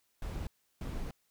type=noise bursts at uneven times; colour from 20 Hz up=brown; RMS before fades=-38 dBFS; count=2; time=0.22-0.47 / 0.81-1.11 s; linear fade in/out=2 ms; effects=white hiss -75 dBFS RMS until 1.3 s